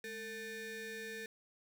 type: ring-modulated tone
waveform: 35% pulse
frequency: 660 Hz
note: E5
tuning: 2 cents sharp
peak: -38 dBFS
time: 0.04-1.26 s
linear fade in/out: 2 ms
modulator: 1110 Hz
effects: none